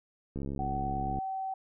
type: click train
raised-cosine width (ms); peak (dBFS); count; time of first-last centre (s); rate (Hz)
3; -24; 58; 0.36-1.186; 69
type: tone with pitch glide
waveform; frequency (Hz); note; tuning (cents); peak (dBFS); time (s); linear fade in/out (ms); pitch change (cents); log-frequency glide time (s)
sine; 756 to 766.1; F#5 to G5; +37 to -40; -32; 0.59-1.54; 5; +23; 0.98-1.24
effects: none